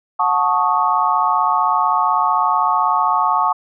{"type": "chord", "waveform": "sine", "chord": "D# half-diminished seventh", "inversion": "first", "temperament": "equal with one note detuned", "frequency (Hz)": [726.9, 880, 1108.7, 1244.5], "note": ["F#5", "A5", "C#6", "D#6"], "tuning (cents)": [-31, 0, 0, 0], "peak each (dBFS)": [-21, -18, -17, -21], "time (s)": [0.19, 3.53], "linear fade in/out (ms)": 10, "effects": []}